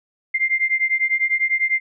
sine beating tone pair, 2093 / 2103 Hz, C7 / C7, 0 / +8 cents, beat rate 10 Hz, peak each -20 dBFS, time 0.34-1.8 s, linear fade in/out 10 ms, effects none

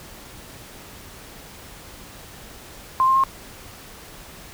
sine tone with pitch steps, 1046.5 / 1058.7 / 1071 Hz, C6 / C6 / C6, 0 / +20 / +40 cents, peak -14 dBFS, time 3-3.237 s, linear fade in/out 0 ms, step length 79 ms, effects pink hiss -42 dBFS RMS until 4.53 s

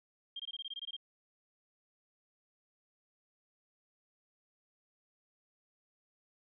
sine tone bursts, 3200 Hz, G7, 35 cents sharp, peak -39 dBFS, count 11, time 0.36-0.966 s, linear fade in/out 5 ms, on 36 ms, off 21 ms, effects none

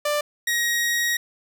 sawtooth tone pair in turn, 591 / 1889.9 Hz, D5 / A#6, +11 / +23 cents, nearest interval octave + minor sixth, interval 2012 cents, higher second, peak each -17 dBFS, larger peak neither, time 0.05-0.21 / 0.47-1.17 s, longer second, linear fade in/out 5 ms, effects none

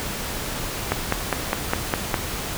click train, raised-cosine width 0.5 ms, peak -4 dBFS, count 7, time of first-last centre 0.92-2.142 s, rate 4.91 Hz, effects pink hiss -29 dBFS RMS until 2.57 s

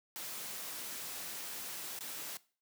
white noise with dropouts, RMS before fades -43 dBFS, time 0.16-2.37 s, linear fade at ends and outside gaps 0 ms, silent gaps 1.989-2.008 s, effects noise-tail reverb RT60 0.4 s tail -20 dB re dry + high-pass 150 Hz 12 dB/octave

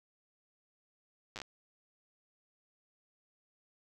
slowing click train, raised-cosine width 0.2 ms, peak -25 dBFS, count 6, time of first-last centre 1.36-1.417 s, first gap 8 ms, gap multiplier 1.18, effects none

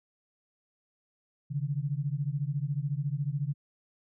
sine beating tone pair, 137.1 / 151.1 Hz, C#3 / D3, -19 / +50 cents, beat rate 14 Hz, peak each -31 / -32 dBFS, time 1.5-3.54 s, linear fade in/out 20 ms, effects none

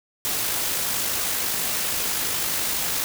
white noise with amplitude modulation, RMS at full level -24 dBFS, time 0.25-3.04 s, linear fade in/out 0 ms, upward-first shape sine, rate 52.1 Hz, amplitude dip 25%, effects none

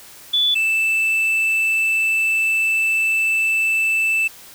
sine / triangle tone pair in turn, 3461 / 2643 Hz, A7 / E7, -29 / +4 cents, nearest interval perfect fourth, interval 467 cents, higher first, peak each -14 dBFS, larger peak neither, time 0.33-0.55 / 0.55-4.28 s, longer second, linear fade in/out 10 ms, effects white hiss -42 dBFS RMS until 4.54 s

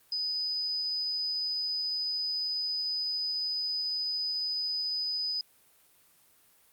sine tone, 4991 Hz, D#8, 5 cents sharp, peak -29 dBFS, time 0.12-5.41 s, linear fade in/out 2 ms, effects white hiss -63 dBFS RMS until 6.72 s + Opus 32 kbps

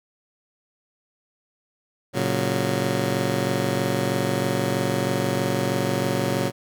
15% pulse chord, F# major, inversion first, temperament just, 115.62 / 138.75 / 185 Hz, A#2 / C#3 / F#3, -14 / +2 / 0 cents, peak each -20 dBFS, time 2.13-6.52 s, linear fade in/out 50 ms, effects none

